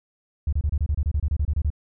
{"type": "tone bursts", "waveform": "triangle", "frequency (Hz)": 74, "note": "D2", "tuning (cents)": 14, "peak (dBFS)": -15, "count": 15, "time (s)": [0.47, 1.703], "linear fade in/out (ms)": 5, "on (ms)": 57, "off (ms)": 27, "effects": ["tanh soft clip ceiling -17 dBFS"]}